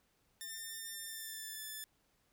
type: tone with pitch glide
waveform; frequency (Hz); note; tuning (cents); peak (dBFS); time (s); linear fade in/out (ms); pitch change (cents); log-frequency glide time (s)
5% pulse; 1801 to 1746.7; A6 to A6; +40 to -13; -33; 0.41-1.84; 0; -53; 1.01-1.61
effects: pink hiss -75 dBFS RMS until 2.32 s